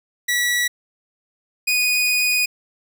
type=tone pair in turn; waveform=sawtooth; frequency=1942 / 2477 Hz; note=B6 / D#7; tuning=-30 / -8 cents; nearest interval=major third; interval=422 cents; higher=second; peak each=-14 / -13 dBFS; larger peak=second; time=0.28-0.68 / 1.67-2.46 s; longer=second; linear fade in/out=10 ms; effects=none